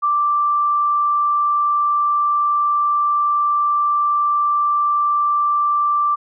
sine tone, 1174.7 Hz, D6, in tune, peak -14 dBFS, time 0.02-6.16 s, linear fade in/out 20 ms, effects none

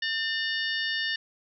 harmonic tone with a mistuned harmonic, 900 Hz, A5, 39 cents sharp, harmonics 2 / 3 / 4 / 5 / 6, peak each -29 / -33 / -35 / -37 / -39 dBFS, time 0.02-1.16 s, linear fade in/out 5 ms, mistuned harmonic 3, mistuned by +130 cents, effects none

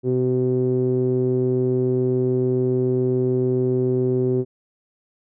sawtooth tone with low-pass filter, 127 Hz, B2, 49 cents sharp, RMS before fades -20 dBFS, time 0.03-4.45 s, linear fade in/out 50 ms, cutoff 370 Hz, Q 5.5, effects none

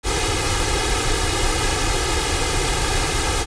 pink noise with comb filter, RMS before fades -20 dBFS, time 0.03-3.46 s, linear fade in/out 50 ms, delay 2.4 ms, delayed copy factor +0.85, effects resampled to 22050 Hz

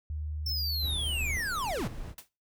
sine tone with pitch glide, 75.9 to 73.74 Hz, D#2 to D2, -42 to +8 cents, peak -32 dBFS, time 0.1-1.37 s, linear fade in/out 0 ms, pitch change -50 cents, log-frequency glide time 0.75-0.97 s
square linear sweep, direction down, 5420 to 82.41 Hz, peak -31 dBFS, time 0.46-1.88 s, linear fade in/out 5 ms
brown noise, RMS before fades -40 dBFS, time 0.8-2.15 s, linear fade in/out 50 ms
white noise with exponential decay, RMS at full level -40 dBFS, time 2.18-2.29 s, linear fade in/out 2 ms, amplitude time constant 23 ms
effects noise-tail reverb RT60 0.3 s tail -22 dB re dry

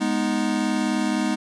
square chord, G# minor, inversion none, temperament equal, 207.7 / 246.9 / 311.1 Hz, G#3 / B3 / D#4, 0 / 0 / 0 cents, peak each -26 dBFS, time 0-1.36 s, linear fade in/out 20 ms, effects resampled to 22050 Hz

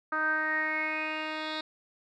10% pulse tone with low-pass filter sweep, 311.1 Hz, D#4, in tune, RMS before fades -31 dBFS, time 0.12-1.61 s, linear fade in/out 5 ms, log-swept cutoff 1400 to 3700 Hz, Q 8.7, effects none

